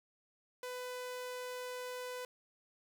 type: tone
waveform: sawtooth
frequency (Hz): 499.7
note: B4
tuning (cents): +20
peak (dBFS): -37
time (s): 0.63-2.25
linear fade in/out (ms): 2
effects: none